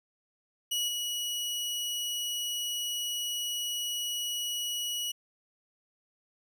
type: tone with level steps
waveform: sawtooth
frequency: 2920 Hz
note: F#7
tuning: 24 cents flat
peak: -25 / -28 dBFS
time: 0.71-5.12 s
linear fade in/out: 10 ms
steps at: 0.88 s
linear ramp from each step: 5 ms
effects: none